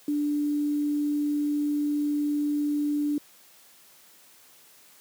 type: tone with quantisation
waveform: sine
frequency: 293.7 Hz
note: D4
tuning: in tune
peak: -23 dBFS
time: 0.08-3.18 s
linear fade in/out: 2 ms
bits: 8
effects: white hiss -55 dBFS RMS until 5 s + high-pass 150 Hz 12 dB/octave